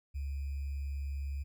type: tone with sample-and-hold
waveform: sine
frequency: 69.7 Hz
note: C#2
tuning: 10 cents sharp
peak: -34 dBFS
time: 0.14-1.44 s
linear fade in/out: 20 ms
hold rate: 2450 Hz
effects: none